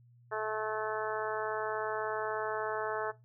harmonic tone, 216.5 Hz, A3, 28 cents flat, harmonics 2 / 3 / 4 / 5 / 6 / 7 / 8, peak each -37 / -39 / -40 / -41 / -42 / -42 / -43 dBFS, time 0.31-3.12 s, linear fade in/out 20 ms, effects noise-tail reverb RT60 0.2 s tail -17 dB re dry + added 120 Hz sine -58 dBFS peak until 3.24 s

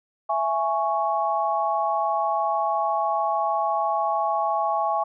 sine chord, C# minor, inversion first, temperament just, 665.2 / 831.5 / 1108.7 Hz, E5 / G#5 / C#6, +16 / +2 / 0 cents, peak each -26 / -24 / -26 dBFS, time 0.29-5.04 s, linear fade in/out 10 ms, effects none

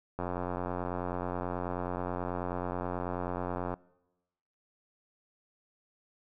click train, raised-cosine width 1 ms, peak -20 dBFS, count 318, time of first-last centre 0.19-3.74 s, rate 89.3 Hz, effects noise-tail reverb RT60 1.0 s tail -23 dB re dry

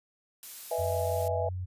blue noise, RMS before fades -42 dBFS, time 0.43-1.28 s, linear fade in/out 0 ms
sine chord, E major seventh, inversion second, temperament equal with one note detuned, 493.9 / 613 / 659.3 / 830.6 Hz, B4 / D#5 / E5 / G#5, 0 / -26 / 0 / 0 cents, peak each -33 / -36 / -31 / -36 dBFS, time 0.71-1.49 s, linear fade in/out 5 ms
sine tone with pitch glide, 90.4 to 91.61 Hz, F#2 to F#2, -40 to -17 cents, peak -32 dBFS, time 0.78-1.66 s, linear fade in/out 20 ms, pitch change +23 cents, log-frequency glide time 0.95-1.33 s
effects resampled to 32000 Hz

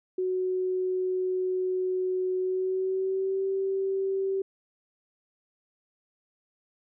sine tone with pitch glide, 370 to 386.6 Hz, F#4 to G4, 0 to -24 cents, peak -25 dBFS, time 0.18-4.42 s, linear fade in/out 5 ms, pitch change +76 cents, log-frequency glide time 2.38-3.45 s, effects none

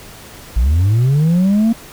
sine linear sweep, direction up, 51.91 to 233.1 Hz, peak -7 dBFS, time 0.56-1.73 s, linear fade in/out 10 ms, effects tanh soft clip ceiling -9 dBFS + pink hiss -37 dBFS RMS until 1.92 s

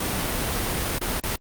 pink noise with dropouts, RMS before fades -26 dBFS, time 0-1.36 s, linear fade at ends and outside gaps 5 ms, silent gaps 0.987-1.012 / 1.202-1.235 s, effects Opus 32 kbps

